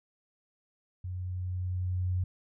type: tone with level ramp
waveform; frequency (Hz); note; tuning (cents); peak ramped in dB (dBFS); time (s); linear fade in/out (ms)
sine; 91.1; F#2; -26; -34 to -26; 1.04-2.24; 5
effects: none